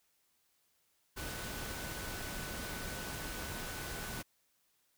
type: tone in noise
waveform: sine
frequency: 1497 Hz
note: F#6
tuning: 20 cents sharp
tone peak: -49 dBFS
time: 1.16-4.23 s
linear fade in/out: 20 ms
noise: pink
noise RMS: -42 dBFS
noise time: 1.16-4.23 s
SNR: -10 dB
effects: white hiss -75 dBFS RMS until 4.97 s